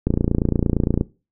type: click train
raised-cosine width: 3 ms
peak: -5 dBFS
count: 28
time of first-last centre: 0.07-1.011 s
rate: 28.7 Hz
effects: noise-tail reverb RT60 0.3 s tail -19 dB re dry